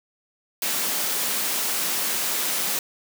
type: high-pass noise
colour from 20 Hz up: white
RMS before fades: -25 dBFS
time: 0.62-2.79 s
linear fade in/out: 2 ms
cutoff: 150 Hz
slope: 96 dB/octave
effects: none